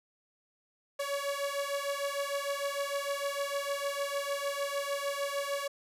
sawtooth beating tone pair, 560 / 566.6 Hz, C#5 / C#5, +18 / +38 cents, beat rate 6.6 Hz, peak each -31 dBFS, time 0.99-5.68 s, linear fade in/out 10 ms, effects resampled to 32000 Hz

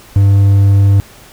triangle tone, 99.3 Hz, G2, 23 cents sharp, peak -3 dBFS, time 0.16-1 s, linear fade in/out 0 ms, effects pink hiss -39 dBFS RMS until 1.32 s

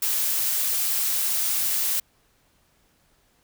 blue noise, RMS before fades -24 dBFS, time 0.02-2 s, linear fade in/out 5 ms, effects pink hiss -64 dBFS RMS until 3.43 s

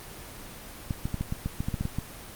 clicks, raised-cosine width 5 ms, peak -16 dBFS, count 12, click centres 0.908 / 1.055 / 1.143 / 1.21 / 1.324 / 1.46 / 1.605 / 1.685 / 1.742 / 1.81 / 1.854 / 1.986 s, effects pink hiss -43 dBFS RMS until 2.35 s + Opus 24 kbps

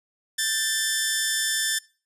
10% pulse tone pair together, 1568 / 1765.6 Hz, G6 / A6, 0 / +5 cents, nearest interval major second, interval 205 cents, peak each -25 / -14 dBFS, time 0.38-1.79 s, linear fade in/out 10 ms, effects noise-tail reverb RT60 0.4 s tail -24 dB re dry + resampled to 32000 Hz

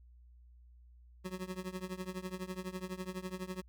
25% pulse tone with tremolo, 184.9 Hz, F#3, 1 cent flat, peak -32 dBFS, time 1.24-3.62 s, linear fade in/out 20 ms, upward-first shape triangle, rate 12 Hz, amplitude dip 95%, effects added 60 Hz sine -56 dBFS peak until 3.68 s

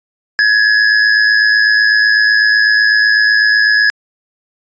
square tone with amplitude modulation, 1688 Hz, G#6, 28 cents sharp, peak -6 dBFS, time 0.39-3.9 s, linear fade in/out 0 ms, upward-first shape sine, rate 108 Hz, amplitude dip 55%, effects resampled to 16000 Hz

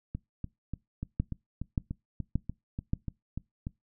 two click trains, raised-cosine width 5 ms, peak -22 / -15 dBFS, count 13 / 4, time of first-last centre 0.15-3.669 / 1.2-2.934 s, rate 3.41 / 1.73 Hz, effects noise-tail reverb RT60 0.2 s tail -23 dB re dry

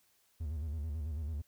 triangle tone with vibrato, 76.6 Hz, D#2, 27 cents flat, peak -33 dBFS, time 0.4-1.42 s, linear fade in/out 10 ms, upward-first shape square, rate 9.1 Hz, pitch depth 100 cents each way, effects white hiss -71 dBFS RMS until 1.47 s

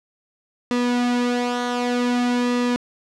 sawtooth tone with flanger, 244.3 Hz, B3, 19 cents flat, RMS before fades -21 dBFS, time 0.71-2.76 s, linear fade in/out 0 ms, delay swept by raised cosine 1.3 to 3.7 ms, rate 0.54 Hz, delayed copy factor -0.6, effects low-pass 6000 Hz 12 dB/octave

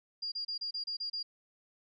sine tone bursts, 4802 Hz, D8, 38 cents sharp, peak -34 dBFS, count 8, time 0.22-1.23 s, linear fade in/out 10 ms, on 100 ms, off 30 ms, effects none

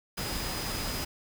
sine tone in noise, 4978 Hz, D#8, in tune, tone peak -40 dBFS, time 0.17-1.05 s, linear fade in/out 10 ms, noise pink, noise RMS -34 dBFS, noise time 0.17-1.05 s, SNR -9 dB, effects none

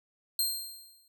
15% pulse tone with exponential decay, 4186 Hz, C8, in tune, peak -18 dBFS, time 0.39-1.08 s, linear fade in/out 2 ms, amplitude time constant 150 ms, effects none

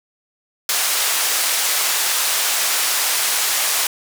white band-pass noise, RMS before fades -19 dBFS, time 0.69-3.87 s, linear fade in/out 2 ms, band 680 to 12000 Hz, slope 12 dB/octave, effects none

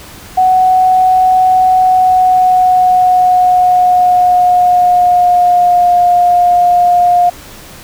sine tone with pitch glide, 743 to 709 Hz, F#5 to F5, +7 to +26 cents, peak -5 dBFS, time 0.37-7.3 s, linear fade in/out 10 ms, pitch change -81 cents, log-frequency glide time 1.75-5.89 s, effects pink hiss -33 dBFS RMS until 7.83 s

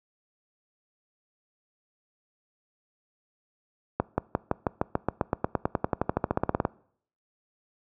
accelerating click train, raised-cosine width 1 ms, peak -9 dBFS, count 27, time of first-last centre 4-6.651 s, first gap 180 ms, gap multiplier 0.95, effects noise-tail reverb RT60 0.6 s tail -23 dB re dry + high-pass 60 Hz 12 dB/octave

